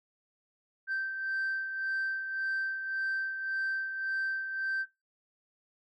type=beating tone pair; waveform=sine; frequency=1559 / 1560.8 Hz; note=G6 / G6; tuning=-10 / -8 cents; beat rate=1.8 Hz; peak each=-30 / -38 dBFS; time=0.87-4.86 s; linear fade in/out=50 ms; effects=noise-tail reverb RT60 0.2 s tail -17 dB re dry + tanh soft clip ceiling -27 dBFS